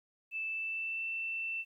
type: tone with pitch glide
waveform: sine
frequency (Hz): 2637 to 2675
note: E7 to E7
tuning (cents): 0 to +25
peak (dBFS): -34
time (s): 0.31-1.65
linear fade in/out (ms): 50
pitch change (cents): +25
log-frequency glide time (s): 0.46-1.08
effects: 12-bit